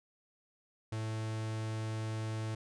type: tone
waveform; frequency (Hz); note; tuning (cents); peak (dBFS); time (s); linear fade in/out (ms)
45% pulse; 110; A2; 0; -35; 0.92-2.55; 5
effects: resampled to 22050 Hz